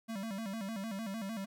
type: tone with vibrato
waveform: square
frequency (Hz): 209.6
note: G#3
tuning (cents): +16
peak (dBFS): -38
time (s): 0.08-1.46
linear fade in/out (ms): 20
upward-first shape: square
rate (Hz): 6.6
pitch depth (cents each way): 130
effects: none